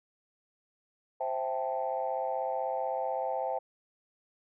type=chord; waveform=sine; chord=A minor seventh; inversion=first; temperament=equal; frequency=523.3 / 659.3 / 784 / 880 Hz; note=C5 / E5 / G5 / A5; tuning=0 / 0 / 0 / 0 cents; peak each=-34 / -35 / -34 / -37 dBFS; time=1.2-3.59 s; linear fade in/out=10 ms; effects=tanh soft clip ceiling -20 dBFS